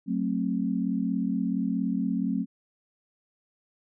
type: chord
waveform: sine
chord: F# diminished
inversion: none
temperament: just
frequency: 185 / 222 / 266.4 Hz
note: F#3 / A3 / C4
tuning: 0 / +16 / +31 cents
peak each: -29 dBFS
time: 0.06-2.46 s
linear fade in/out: 50 ms
effects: none